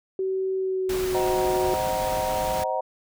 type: tone with pitch glide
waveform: sine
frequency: 380 to 368.3 Hz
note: F#4 to F#4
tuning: +46 to -8 cents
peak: -23 dBFS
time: 0.19-1.74 s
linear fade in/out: 2 ms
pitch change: -54 cents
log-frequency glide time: 0.56-1.24 s
type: noise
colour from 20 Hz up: pink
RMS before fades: -33 dBFS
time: 0.89-2.64 s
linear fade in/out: 5 ms
type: chord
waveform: sine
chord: C half-diminished seventh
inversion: none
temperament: just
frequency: 523.3 / 627.9 / 753.5 / 941.9 Hz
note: C5 / Eb5 / Gb5 / Bb5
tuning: 0 / +16 / +31 / +18 cents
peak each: -29 dBFS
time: 1.14-2.81 s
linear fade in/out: 10 ms
effects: none